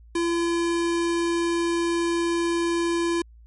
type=tone; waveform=square; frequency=339.7 Hz; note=F4; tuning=48 cents flat; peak=-22 dBFS; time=0.15-3.22 s; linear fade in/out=5 ms; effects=added 57 Hz sine -46 dBFS peak until 3.46 s + MP3 48 kbps